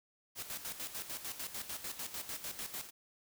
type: noise with tremolo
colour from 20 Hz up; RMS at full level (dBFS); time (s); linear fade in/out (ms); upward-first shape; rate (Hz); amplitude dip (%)
white; -41; 0.35-2.91; 50; square; 6.7; 65
effects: none